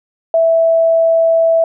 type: tone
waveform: sine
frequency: 658 Hz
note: E5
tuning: 3 cents flat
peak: -8 dBFS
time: 0.34-1.64 s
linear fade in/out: 2 ms
effects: none